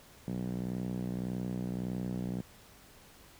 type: tone with band-pass filter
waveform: 5% pulse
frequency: 61.74 Hz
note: B1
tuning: in tune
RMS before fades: -36 dBFS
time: 0.28-2.41 s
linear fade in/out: 0 ms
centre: 170 Hz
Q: 2.5
effects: pink hiss -57 dBFS RMS until 3.39 s